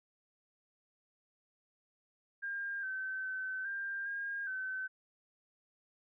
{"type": "tone with pitch steps", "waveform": "sine", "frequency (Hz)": [1606, 1537, 1528, 1592, 1619, 1528], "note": ["G6", "G6", "G6", "G6", "G#6", "G6"], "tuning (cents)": [41, -35, -45, 26, -45, -45], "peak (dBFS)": -36, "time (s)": [2.42, 4.88], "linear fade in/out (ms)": 20, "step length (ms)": 410, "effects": []}